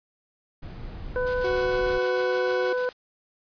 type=noise; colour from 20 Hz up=brown; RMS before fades=-36 dBFS; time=0.62-1.99 s; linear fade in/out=10 ms
type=harmonic tone; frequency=499.9 Hz; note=B4; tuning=21 cents sharp; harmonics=1 / 2 / 3; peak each=-24 / -35 / -32 dBFS; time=1.16-2.89 s; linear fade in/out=0 ms
type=noise with tremolo; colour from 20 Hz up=white; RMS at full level=-39 dBFS; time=1.26-2.93 s; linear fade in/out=10 ms; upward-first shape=square; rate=6.6 Hz; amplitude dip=50%
type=tone; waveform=40% pulse; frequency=370 Hz; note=F#4; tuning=in tune; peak=-26 dBFS; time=1.44-2.73 s; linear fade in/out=5 ms
effects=resampled to 11025 Hz